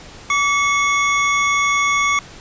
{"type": "tone pair together", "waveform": "square", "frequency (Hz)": [1146, 2191], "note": ["D6", "C#7"], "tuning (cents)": [-43, -21], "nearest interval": "major seventh", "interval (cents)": 1122, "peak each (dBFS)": -18, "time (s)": [0.3, 2.19], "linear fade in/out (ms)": 2, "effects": ["pink hiss -39 dBFS RMS until 2.4 s", "resampled to 16000 Hz"]}